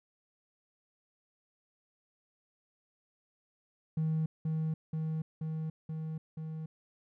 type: tone with echo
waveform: triangle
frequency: 158.2 Hz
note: D#3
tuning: 29 cents sharp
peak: -25 dBFS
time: 3.97-4.26 s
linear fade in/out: 5 ms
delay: 480 ms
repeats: 5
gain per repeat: -2 dB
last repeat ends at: 6.66 s
effects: tanh soft clip ceiling -24 dBFS